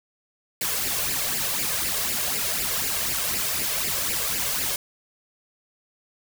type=noise with flanger; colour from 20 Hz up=white; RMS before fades=-26 dBFS; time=0.61-4.76 s; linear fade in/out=2 ms; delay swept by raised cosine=0.4 to 1.9 ms; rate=4 Hz; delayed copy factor=+0.7; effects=none